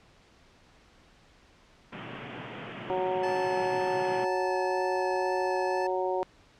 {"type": "band-pass noise", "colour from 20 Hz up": "pink", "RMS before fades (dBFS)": -41, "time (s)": [1.92, 4.25], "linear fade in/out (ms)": 10, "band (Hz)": [110, 3300], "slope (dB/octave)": 96}
{"type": "harmonic tone", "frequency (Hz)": 185, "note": "F#3", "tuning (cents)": 0, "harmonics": [2, 3, 4, 5], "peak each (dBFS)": [-30, -32, -33, -34], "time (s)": [2.9, 6.23], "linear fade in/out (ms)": 0}
{"type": "tone with vibrato", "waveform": "25% pulse", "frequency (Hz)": 869, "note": "A5", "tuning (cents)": -22, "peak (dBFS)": -30, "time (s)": [3.23, 5.87], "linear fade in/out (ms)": 5, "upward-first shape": "sine", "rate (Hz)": 2, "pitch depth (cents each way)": 10}
{"effects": ["pink hiss -59 dBFS RMS until 6.59 s", "low-pass 5000 Hz 12 dB/octave"]}